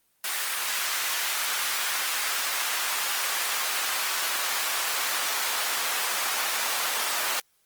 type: noise with high-pass filter sweep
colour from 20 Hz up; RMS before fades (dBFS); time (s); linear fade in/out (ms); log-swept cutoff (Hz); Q
pink; -28; 0.24-7.4; 2; 1400 to 890; 0.9
effects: white hiss -68 dBFS RMS until 7.65 s + Opus 24 kbps